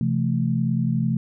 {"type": "chord", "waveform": "sine", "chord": "A minor", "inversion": "first", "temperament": "equal with one note detuned", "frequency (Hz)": [130.81, 168.86, 220], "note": ["C3", "E3", "A3"], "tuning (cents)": [0, 42, 0], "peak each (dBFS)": [-23, -24, -24], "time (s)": [0.01, 1.17], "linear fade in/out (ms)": 2, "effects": []}